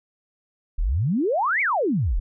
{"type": "exponential two-way sweep", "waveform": "sine", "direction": "up then down", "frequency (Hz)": [32.73, 2349, 32.73], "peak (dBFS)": -19, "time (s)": [0.78, 2.2], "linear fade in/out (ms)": 10, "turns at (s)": 1.61, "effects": []}